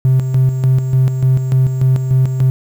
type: tone with tremolo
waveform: triangle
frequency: 130.4 Hz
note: C3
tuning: 5 cents flat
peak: -5 dBFS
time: 0.05-2.5 s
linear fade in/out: 0 ms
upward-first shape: square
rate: 3.4 Hz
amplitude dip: 60%
effects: tanh soft clip ceiling -3 dBFS + 7-bit